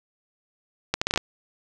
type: accelerating click train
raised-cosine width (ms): 0.2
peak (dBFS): -5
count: 7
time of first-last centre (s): 0.94-1.176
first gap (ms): 75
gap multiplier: 0.73
effects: none